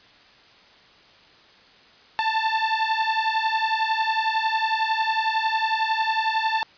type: beating tone pair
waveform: sawtooth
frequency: 880 / 891 Hz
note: A5 / A5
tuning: 0 / +22 cents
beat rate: 11 Hz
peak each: -20 dBFS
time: 2.19-6.63 s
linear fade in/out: 0 ms
effects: white hiss -52 dBFS RMS until 6.77 s + resampled to 11025 Hz